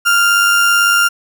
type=tone with amplitude modulation; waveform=35% pulse; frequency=1396.9 Hz; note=F6; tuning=in tune; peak=-6 dBFS; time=0.05-1.09 s; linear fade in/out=20 ms; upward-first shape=sine; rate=97.9 Hz; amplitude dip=30%; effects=none

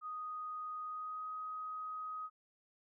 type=tone with pitch glide; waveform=sine; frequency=1244.5 to 1257.5 Hz; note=D#6 to D#6; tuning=0 to +18 cents; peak=-40 dBFS; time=0.01-2.3 s; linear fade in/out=50 ms; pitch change=+18 cents; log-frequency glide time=0.85-1.28 s; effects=none

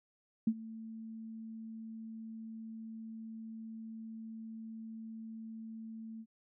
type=tone with ADSR envelope; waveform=sine; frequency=223.1 Hz; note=A3; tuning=24 cents sharp; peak=-24 dBFS; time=0.47-6.26 s; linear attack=5 ms; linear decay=56 ms; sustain=-19 dB; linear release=56 ms; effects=none

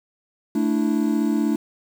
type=chord; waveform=triangle; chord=A suspended fourth; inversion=none; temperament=equal with one note detuned; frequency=220.6 / 293.7 / 329.6 Hz; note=A3 / D4 / E4; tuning=+5 / 0 / 0 cents; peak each=-20 / -20 / -23 dBFS; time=0.55-1.56 s; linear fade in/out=5 ms; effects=7-bit

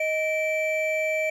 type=tone pair together; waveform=triangle; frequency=626 / 2330 Hz; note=D#5 / D7; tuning=+10 / -14 cents; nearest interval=octave + major seventh; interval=2276 cents; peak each=-23 / -25 dBFS; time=0-1.3 s; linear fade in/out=5 ms; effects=none

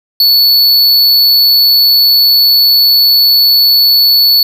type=tone; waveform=square; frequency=4435 Hz; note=C#8; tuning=in tune; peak=-5 dBFS; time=0.2-4.43 s; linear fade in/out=2 ms; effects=none

